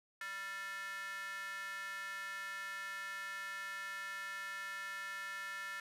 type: tone with high-pass filter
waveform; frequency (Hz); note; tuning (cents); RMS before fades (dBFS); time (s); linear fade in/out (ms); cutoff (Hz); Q
square; 196; G3; 0; -44; 0.21-5.8; 2; 1600; 8.3
effects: resampled to 32000 Hz